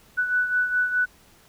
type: beating tone pair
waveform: sine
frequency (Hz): 1485 / 1489.8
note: F#6 / F#6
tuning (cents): +6 / +11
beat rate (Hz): 4.8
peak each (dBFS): -21 / -28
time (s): 0.17-1.06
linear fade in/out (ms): 20
effects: pink hiss -55 dBFS RMS until 1.48 s